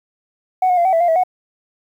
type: tone with pitch steps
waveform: sine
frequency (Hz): 743 / 723 / 690 / 757 / 661 / 698 / 650 / 734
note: F#5 / F#5 / F5 / F#5 / E5 / F5 / E5 / F#5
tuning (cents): +7 / -40 / -21 / +39 / +5 / -1 / -24 / -14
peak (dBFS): -10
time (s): 0.62-1.236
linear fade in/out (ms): 5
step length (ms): 77
effects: tanh soft clip ceiling -9 dBFS + 8-bit